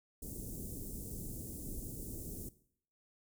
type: band-stop noise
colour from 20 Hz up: pink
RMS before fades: -44 dBFS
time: 0.22-2.49 s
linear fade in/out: 5 ms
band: 400 to 7900 Hz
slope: 24 dB/octave
effects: noise-tail reverb RT60 0.6 s tail -17 dB re dry